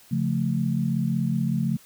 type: chord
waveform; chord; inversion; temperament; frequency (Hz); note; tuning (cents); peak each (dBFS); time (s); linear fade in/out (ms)
sine; Db augmented; none; equal; 138.59 / 174.61 / 220; Db3 / F3 / A3; 0 / 0 / 0; -26; 0.11-1.77; 10
effects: white hiss -53 dBFS RMS until 1.85 s